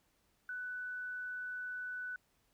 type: tone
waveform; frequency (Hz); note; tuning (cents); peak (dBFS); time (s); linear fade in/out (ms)
sine; 1491; F#6; +13; -39; 0.49-2.16; 2
effects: pink hiss -75 dBFS RMS until 2.53 s